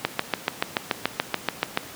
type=click train; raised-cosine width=0.3 ms; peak=-4 dBFS; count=13; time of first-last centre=0.05-1.774 s; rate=6.96 Hz; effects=pink hiss -40 dBFS RMS until 1.95 s + high-pass 150 Hz 12 dB/octave